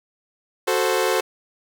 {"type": "chord", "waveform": "sawtooth", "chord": "F# diminished", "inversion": "none", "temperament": "equal", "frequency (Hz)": [370, 440, 523.3], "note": ["F#4", "A4", "C5"], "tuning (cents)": [0, 0, 0], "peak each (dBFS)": -19, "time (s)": [0.67, 1.21], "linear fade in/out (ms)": 10, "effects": []}